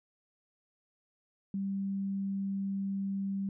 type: tone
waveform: sine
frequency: 196 Hz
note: G3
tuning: in tune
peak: -31 dBFS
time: 1.54-3.49 s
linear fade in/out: 2 ms
effects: none